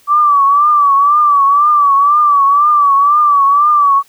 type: tone with vibrato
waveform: sine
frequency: 1155 Hz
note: D6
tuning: 29 cents flat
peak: -6 dBFS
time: 0.07-4.03 s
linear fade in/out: 50 ms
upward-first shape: triangle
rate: 2 Hz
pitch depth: 90 cents each way
effects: white hiss -49 dBFS RMS until 4.08 s